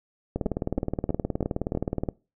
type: two click trains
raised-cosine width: 2 ms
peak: -13 / -13 dBFS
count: 5 / 34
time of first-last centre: 0.46-1.75 / 0.36-2.088 s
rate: 3.1 / 19.1 Hz
effects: noise-tail reverb RT60 0.3 s tail -22 dB re dry